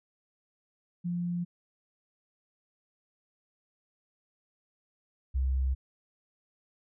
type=tone pair in turn; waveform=sine; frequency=174.61 / 65.63 Hz; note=F3 / C2; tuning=0 / +6 cents; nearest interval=octave + perfect fourth; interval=1694 cents; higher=first; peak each=-29 / -25 dBFS; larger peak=second; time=1.04-1.45 / 5.34-5.75 s; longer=neither; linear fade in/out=20 ms; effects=none